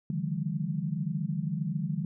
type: tone cluster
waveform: sine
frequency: 143.1 / 156.3 / 178 / 205.7 Hz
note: D3 / D#3 / F3 / G#3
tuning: -45 / +8 / +33 / -16 cents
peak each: -36 / -32 / -34 / -36 dBFS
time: 0.1-2.05 s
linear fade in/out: 2 ms
effects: none